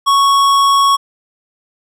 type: tone with tanh clipping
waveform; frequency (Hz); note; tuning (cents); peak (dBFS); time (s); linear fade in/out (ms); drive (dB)
sine; 1109; C#6; 0; -10; 0.06-0.97; 20; 17
effects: none